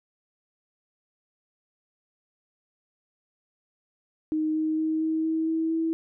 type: tone with pitch steps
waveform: sine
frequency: 311.1 / 313.4 / 315.8 / 318.2 / 320.6 / 323 / 325.4 Hz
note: D#4 / D#4 / D#4 / D#4 / E4 / E4 / E4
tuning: 0 / +13 / +26 / +39 / -48 / -35 / -22 cents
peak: -23 dBFS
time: 4.32-5.93 s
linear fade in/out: 0 ms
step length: 230 ms
effects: none